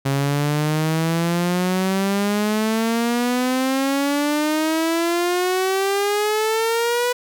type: exponential sweep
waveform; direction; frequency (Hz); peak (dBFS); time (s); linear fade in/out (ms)
sawtooth; up; 136 to 493.9; -14; 0.05-7.13; 10
effects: none